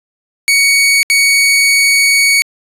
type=tone bursts at uneven times; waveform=sawtooth; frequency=2237 Hz; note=C#7; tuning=15 cents sharp; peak=-4 dBFS; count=2; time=0.48-1.03 / 1.1-2.42 s; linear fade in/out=0 ms; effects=resampled to 32000 Hz